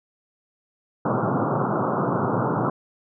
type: band-pass noise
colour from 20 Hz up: pink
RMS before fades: -23 dBFS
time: 1.05-2.7 s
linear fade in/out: 5 ms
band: 110 to 1400 Hz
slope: 96 dB/octave
effects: none